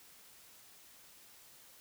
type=silence; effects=white hiss -59 dBFS RMS until 1.8 s